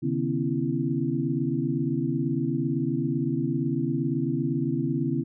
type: tone cluster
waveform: sine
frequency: 135.2 / 153 / 245.5 / 273.5 / 332.8 Hz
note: C#3 / D#3 / B3 / C#4 / E4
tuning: -43 / -29 / -10 / -23 / +17 cents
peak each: -30 dBFS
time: 0.02-5.24 s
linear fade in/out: 20 ms
effects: none